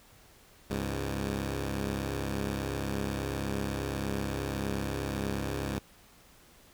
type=tone pair together; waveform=10% pulse; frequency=68.32 / 101.6 Hz; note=C#2 / G#2; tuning=-25 / -38 cents; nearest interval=perfect fifth; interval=687 cents; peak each=-25 / -27 dBFS; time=0.7-5.79 s; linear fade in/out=5 ms; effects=pink hiss -58 dBFS RMS until 6.73 s